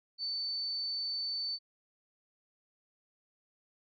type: tone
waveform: sine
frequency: 4523 Hz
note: C#8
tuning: 34 cents sharp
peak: -33 dBFS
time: 0.18-1.59 s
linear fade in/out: 50 ms
effects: none